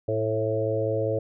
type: harmonic tone with a mistuned harmonic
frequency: 110 Hz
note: A2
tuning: in tune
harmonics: 1 / 3 / 4 / 5 / 6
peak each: -29 / -33 / -28 / -27 / -34 dBFS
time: 0.08-1.19 s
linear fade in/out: 5 ms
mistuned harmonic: 5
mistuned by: -16 cents
effects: none